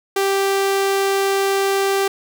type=tone; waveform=sawtooth; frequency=392 Hz; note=G4; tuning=in tune; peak=-12 dBFS; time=0.16-2.08 s; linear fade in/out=5 ms; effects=none